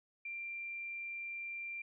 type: tone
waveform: sine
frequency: 2370 Hz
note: D7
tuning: 15 cents sharp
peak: -40 dBFS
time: 0.25-1.82 s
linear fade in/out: 5 ms
effects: none